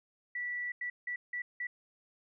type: tone bursts at uneven times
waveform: sine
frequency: 1957 Hz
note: B6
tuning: 16 cents flat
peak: -34 dBFS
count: 5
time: 0.35-0.72 / 0.81-0.9 / 1.07-1.16 / 1.33-1.42 / 1.6-1.67 s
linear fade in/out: 5 ms
effects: none